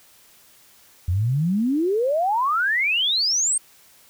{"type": "exponential sweep", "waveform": "sine", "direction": "up", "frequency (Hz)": [83.4, 8830], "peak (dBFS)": -18, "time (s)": [1.08, 3.58], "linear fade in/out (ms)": 5, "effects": ["white hiss -53 dBFS RMS until 4.09 s"]}